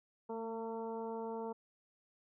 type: harmonic tone with a mistuned harmonic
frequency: 226.4 Hz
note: A3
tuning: 50 cents sharp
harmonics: 1 / 2 / 3 / 4 / 5 / 6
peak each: -45 / -41 / -50 / -45 / -57 / -60 dBFS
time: 0.29-1.53 s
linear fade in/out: 10 ms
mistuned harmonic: 1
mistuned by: -19 cents
effects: none